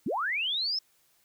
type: linear sweep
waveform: sine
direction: up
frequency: 159 to 5350 Hz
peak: -27 dBFS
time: 0.06-0.79 s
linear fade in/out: 5 ms
effects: white hiss -67 dBFS RMS until 1.24 s